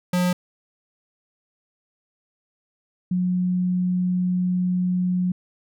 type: tone pair in turn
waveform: square / sine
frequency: 179.3 / 181.07 Hz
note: F3 / F#3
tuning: +46 / -37 cents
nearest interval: unison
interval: 17 cents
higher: second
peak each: -19 dBFS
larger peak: neither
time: 0.13-0.33 / 3.11-5.32 s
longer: second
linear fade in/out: 5 ms
effects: none